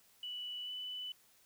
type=tone with pitch glide; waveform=sine; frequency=2960 to 2991 Hz; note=F#7 to F#7; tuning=0 to +18 cents; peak=-40 dBFS; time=0.23-1.12 s; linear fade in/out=2 ms; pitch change=+18 cents; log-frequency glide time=0.63-0.71 s; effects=white hiss -67 dBFS RMS until 1.45 s